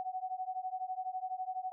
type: beating tone pair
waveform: sine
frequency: 740 / 752 Hz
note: F#5 / F#5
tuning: 0 / +28 cents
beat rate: 12 Hz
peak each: -39 / -39 dBFS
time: 0-1.72 s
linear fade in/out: 0 ms
effects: none